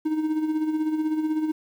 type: tone with tremolo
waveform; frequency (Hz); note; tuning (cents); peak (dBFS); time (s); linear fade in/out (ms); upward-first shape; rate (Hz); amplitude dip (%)
triangle; 311.1; D#4; 0; -18; 0.05-1.52; 10; sine; 16; 55
effects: 9-bit